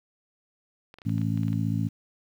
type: clicks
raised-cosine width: 0.3 ms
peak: -30 dBFS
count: 10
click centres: 0.941 / 0.986 / 1.018 / 1.094 / 1.181 / 1.216 / 1.375 / 1.433 / 1.482 / 1.53 s
type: harmonic tone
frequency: 55 Hz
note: A1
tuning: in tune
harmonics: 2 / 3 / 4 / 5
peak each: -27 / -29 / -31 / -33 dBFS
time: 1.05-1.89 s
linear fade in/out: 20 ms
effects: 9-bit